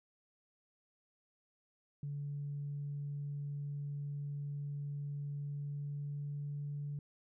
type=tone with pitch glide; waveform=sine; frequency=143.7 to 144.7 Hz; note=D3 to D3; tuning=-37 to -25 cents; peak=-37 dBFS; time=2.03-6.99 s; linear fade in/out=2 ms; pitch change=+12 cents; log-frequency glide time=5.38-6.62 s; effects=tanh soft clip ceiling -33 dBFS